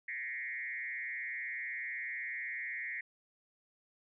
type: tone with frequency modulation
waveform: sine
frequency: 2000 Hz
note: B6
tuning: 21 cents sharp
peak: -37 dBFS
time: 0.08-3.01 s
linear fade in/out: 5 ms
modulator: 128 Hz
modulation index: 1.7
effects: none